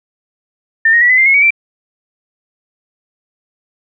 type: tone with pitch steps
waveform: sine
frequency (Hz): 1802 / 1870.9 / 1942.5 / 2017 / 2094 / 2174 / 2257 / 2344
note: A6 / A#6 / B6 / B6 / C7 / C#7 / C#7 / D7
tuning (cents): +41 / +6 / -29 / +36 / +1 / -34 / +31 / -4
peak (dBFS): -6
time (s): 0.85-1.506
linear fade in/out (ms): 5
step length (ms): 82
effects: none

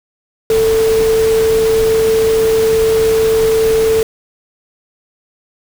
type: tone in noise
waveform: sine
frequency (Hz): 444.9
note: A4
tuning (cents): +19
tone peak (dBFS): -9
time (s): 0.5-4.03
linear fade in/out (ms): 2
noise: pink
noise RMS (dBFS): -23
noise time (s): 0.5-4.03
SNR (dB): +11
effects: none

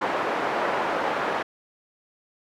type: band-pass noise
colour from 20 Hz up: pink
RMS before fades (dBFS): -26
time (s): 0.01-1.43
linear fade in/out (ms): 10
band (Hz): 500 to 1400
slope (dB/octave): 12
effects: none

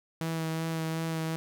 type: tone with vibrato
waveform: sawtooth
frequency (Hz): 162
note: E3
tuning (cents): -30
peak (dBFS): -26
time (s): 0.21-1.36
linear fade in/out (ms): 0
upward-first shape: sine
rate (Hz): 2.7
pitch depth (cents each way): 16
effects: none

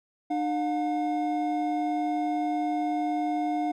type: tone pair together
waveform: triangle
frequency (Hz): 301.8 / 717.8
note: D4 / F5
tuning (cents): +47 / +47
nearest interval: octave + minor third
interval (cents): 1500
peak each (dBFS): -26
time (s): 0.3-3.72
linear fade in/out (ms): 10
effects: none

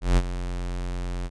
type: tone with ADSR envelope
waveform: square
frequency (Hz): 44.48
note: F1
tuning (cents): +32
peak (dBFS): -15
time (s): 0.01-1.3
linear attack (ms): 160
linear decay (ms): 46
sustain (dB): -13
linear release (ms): 44
effects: resampled to 22050 Hz

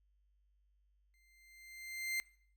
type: tone with exponential growth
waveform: 40% pulse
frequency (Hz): 2090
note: C7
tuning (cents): -2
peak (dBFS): -32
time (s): 1.14-2.2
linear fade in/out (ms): 0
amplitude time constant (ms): 230
effects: noise-tail reverb RT60 0.6 s tail -22 dB re dry + added 50 Hz sine -70 dBFS peak until 2.56 s

